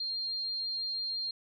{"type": "tone", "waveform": "sine", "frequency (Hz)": 4202, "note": "C8", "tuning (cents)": 7, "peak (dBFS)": -32, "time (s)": [0, 1.31], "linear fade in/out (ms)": 5, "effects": []}